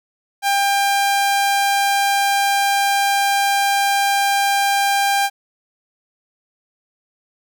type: tone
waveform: sawtooth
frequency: 797 Hz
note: G5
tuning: 28 cents sharp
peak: -11 dBFS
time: 0.42-5.3 s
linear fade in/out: 50 ms
effects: none